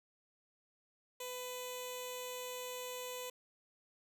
10% pulse tone with notch filter, 500 Hz, B4, 21 cents sharp, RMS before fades -44 dBFS, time 1.2-3.3 s, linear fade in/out 5 ms, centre 1600 Hz, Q 0.62, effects none

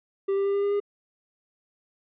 triangle tone with pitch steps, 392.3 / 395.3 / 398.2 / 401.2 / 404.3 / 407.3 Hz, G4 / G4 / G4 / G4 / G#4 / G#4, +1 / +15 / +27 / +40 / -46 / -34 cents, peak -20 dBFS, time 0.28-0.802 s, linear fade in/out 10 ms, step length 87 ms, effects resampled to 8000 Hz

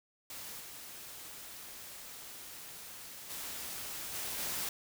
white noise with level steps, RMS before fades -45 / -48 / -42 / -39 / -37 dBFS, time 0.3-4.69 s, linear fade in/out 2 ms, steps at 0.59 / 3.29 / 4.13 / 4.38 s, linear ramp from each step 20 ms, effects none

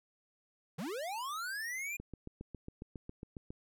square linear sweep, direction up, 135.5 to 2455 Hz, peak -38 dBFS, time 0.78-1.97 s, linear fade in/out 10 ms
click train, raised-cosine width 3 ms, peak -31 dBFS, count 12, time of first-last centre 2-3.505 s, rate 7.31 Hz
effects none

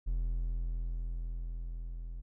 triangle tone with level ramp, 41.96 Hz, E1, 31 cents sharp, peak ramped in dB -27 to -37 dBFS, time 0.06-2.22 s, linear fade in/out 20 ms, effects none

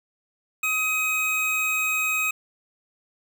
square tone pair together, 1263 / 2526 Hz, D#6 / D#7, +26 / +26 cents, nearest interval octave, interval 1200 cents, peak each -32 / -23 dBFS, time 0.63-2.31 s, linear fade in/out 5 ms, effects 9-bit

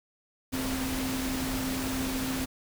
sine tone in noise, 261.6 Hz, C4, in tune, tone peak -31 dBFS, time 0.52-2.46 s, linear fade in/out 20 ms, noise pink, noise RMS -34 dBFS, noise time 0.52-2.46 s, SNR 0 dB, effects none

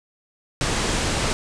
pink low-pass noise, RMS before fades -23 dBFS, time 0.61-1.33 s, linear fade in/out 0 ms, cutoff 9200 Hz, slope 48 dB/octave, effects none

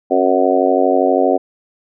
harmonic tone with a mistuned harmonic, 92.5 Hz, F#2, in tune, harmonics 3 / 4 / 5 / 6 / 7 / 8, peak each -18 / -18 / -18 / -18 / -18 / -18 dBFS, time 0.1-1.38 s, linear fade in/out 20 ms, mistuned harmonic 3, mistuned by -35 cents, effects none

